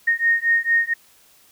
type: beating tone pair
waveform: sine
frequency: 1850 / 1854.4 Hz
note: A#6 / A#6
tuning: -14 / -10 cents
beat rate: 4.4 Hz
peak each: -19 dBFS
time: 0.07-0.94 s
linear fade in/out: 10 ms
effects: white hiss -54 dBFS RMS until 1.51 s